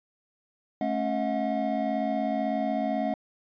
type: tone cluster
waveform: triangle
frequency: 217.5 / 273.6 / 639 / 721 Hz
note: A3 / C#4 / D#5 / F#5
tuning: -20 / -23 / +46 / -45 cents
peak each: -29 dBFS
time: 0.81-3.14 s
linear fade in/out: 2 ms
effects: resampled to 11025 Hz